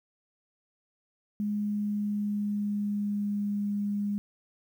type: tone with pitch glide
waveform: sine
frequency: 207.7 to 204.2 Hz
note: G#3 to G#3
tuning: 0 to -29 cents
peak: -27 dBFS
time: 1.4-4.18 s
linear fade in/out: 0 ms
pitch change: -29 cents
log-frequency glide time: 1.56-3.68 s
effects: 10-bit